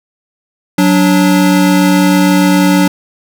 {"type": "tone pair together", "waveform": "square", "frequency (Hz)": [184, 290.6], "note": ["F#3", "D4"], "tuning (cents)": [-9, -18], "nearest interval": "minor sixth", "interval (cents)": 791, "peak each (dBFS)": -10, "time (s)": [0.78, 2.88], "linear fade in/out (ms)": 5, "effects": []}